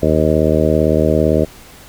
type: harmonic tone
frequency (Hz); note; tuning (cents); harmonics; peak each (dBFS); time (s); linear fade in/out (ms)
77.78; D#2; 0; 1 / 2 / 3 / 4 / 5 / 6 / 7 / 8; -19 / -19 / -19 / -19 / -19 / -19 / -19 / -19; 0.02-1.45; 10
effects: pink hiss -40 dBFS RMS until 1.88 s